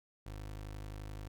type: tone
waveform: 25% pulse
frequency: 51.6 Hz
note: G#1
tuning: 10 cents flat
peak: -39 dBFS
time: 0.26-1.28 s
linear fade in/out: 5 ms
effects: none